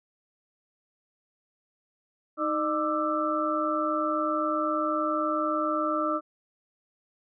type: tone cluster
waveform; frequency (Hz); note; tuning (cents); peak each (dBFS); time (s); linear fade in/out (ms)
sine; 311.4 / 605 / 1184 / 1324; D#4 / D#5 / D6 / E6; +2 / -49 / +14 / +7; -30; 2.37-6.21; 50
effects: none